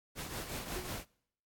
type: noise with tremolo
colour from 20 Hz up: pink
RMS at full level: -39 dBFS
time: 0.15-1.05 s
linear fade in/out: 50 ms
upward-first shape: triangle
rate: 5.5 Hz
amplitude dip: 60%
type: tone with exponential decay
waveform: sine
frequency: 364.8 Hz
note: F#4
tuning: 24 cents flat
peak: -36 dBFS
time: 0.76-0.97 s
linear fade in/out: 0 ms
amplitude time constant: 45 ms
effects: noise-tail reverb RT60 0.7 s tail -25 dB re dry + AAC 64 kbps